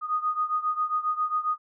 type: beating tone pair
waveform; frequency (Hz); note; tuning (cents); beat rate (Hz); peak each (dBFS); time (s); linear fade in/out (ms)
sine; 1237 / 1244.4; D#6 / D#6; -10 / 0; 7.4; -26 / -29; 0.01-1.58; 50
effects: none